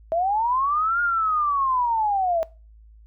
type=linear two-way sweep; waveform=sine; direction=up then down; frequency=640 to 1429 to 640 Hz; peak=-19 dBFS; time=0.12-2.43 s; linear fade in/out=0 ms; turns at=1.01 s; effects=noise-tail reverb RT60 0.3 s tail -21 dB re dry + added 54 Hz sine -46 dBFS peak until 3.06 s